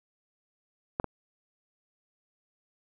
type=clicks; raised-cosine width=1 ms; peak=-14 / -18 dBFS; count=2; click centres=0.999 / 1.043 s; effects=none